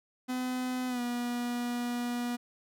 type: tone with pitch glide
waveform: 45% pulse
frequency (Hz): 253.1 to 241.9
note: B3 to B3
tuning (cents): +43 to -36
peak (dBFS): -31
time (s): 0.28-2.37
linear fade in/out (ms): 20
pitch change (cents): -79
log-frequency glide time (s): 0.88-1.01
effects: none